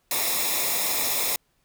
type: noise with comb filter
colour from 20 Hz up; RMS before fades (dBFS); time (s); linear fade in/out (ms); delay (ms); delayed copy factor
white; -25; 0.11-1.36; 2; 0.66; -0.7
effects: pink hiss -69 dBFS RMS until 1.64 s